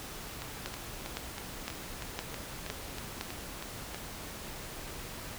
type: two click trains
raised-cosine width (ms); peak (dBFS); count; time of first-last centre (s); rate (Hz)
0.2; -22 / -17; 12 / 6; 0.42-3.946 / 0.66-3.211; 3.12 / 1.96
effects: pink hiss -43 dBFS RMS until 5.38 s